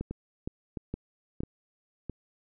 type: two click trains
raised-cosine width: 3 ms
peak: -20 / -22 dBFS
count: 4 / 4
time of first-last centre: 0.01-1.405 / 0.11-2.097 s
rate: 2.15 / 1.51 Hz
effects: none